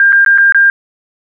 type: tone with dropouts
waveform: sine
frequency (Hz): 1600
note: G6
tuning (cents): +35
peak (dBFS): -4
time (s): 0-0.7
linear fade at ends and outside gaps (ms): 1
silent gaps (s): 0.123-0.128 / 0.248-0.262 / 0.377-0.383 / 0.523-0.546
effects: none